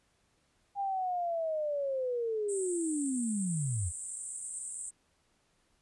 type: linear sweep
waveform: sine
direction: down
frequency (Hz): 808 to 77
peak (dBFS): -30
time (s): 0.75-3.92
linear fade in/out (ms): 50
type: band-pass noise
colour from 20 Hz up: pink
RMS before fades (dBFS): -41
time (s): 2.48-4.91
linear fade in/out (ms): 20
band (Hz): 7800 to 9000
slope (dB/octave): 96
effects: pink hiss -72 dBFS RMS until 5.81 s + resampled to 24000 Hz